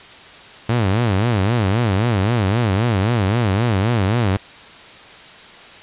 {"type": "tone with vibrato", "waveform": "sawtooth", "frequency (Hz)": 107.3, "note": "A2", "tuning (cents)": -43, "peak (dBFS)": -11, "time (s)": [0.69, 4.37], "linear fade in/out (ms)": 5, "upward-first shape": "sine", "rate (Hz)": 3.8, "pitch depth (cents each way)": 230, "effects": ["white hiss -40 dBFS RMS until 5.82 s", "resampled to 8000 Hz"]}